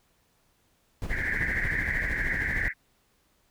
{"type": "noise with tremolo", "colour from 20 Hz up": "brown", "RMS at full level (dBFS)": -30, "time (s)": [1.02, 2.68], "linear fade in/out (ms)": 0, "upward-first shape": "triangle", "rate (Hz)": 13, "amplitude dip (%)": 60}
{"type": "band-pass noise", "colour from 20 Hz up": "white", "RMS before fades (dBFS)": -30, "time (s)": [1.09, 2.74], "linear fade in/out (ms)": 50, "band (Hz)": [1600, 2100], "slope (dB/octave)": 96}
{"effects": ["pink hiss -68 dBFS RMS until 3.5 s"]}